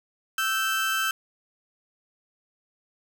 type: tone pair together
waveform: 30% pulse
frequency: 1318.5 / 1553.5 Hz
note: E6 / G6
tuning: 0 / -16 cents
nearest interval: minor third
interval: 284 cents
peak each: -25 / -23 dBFS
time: 0.38-1.11 s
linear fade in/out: 2 ms
effects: none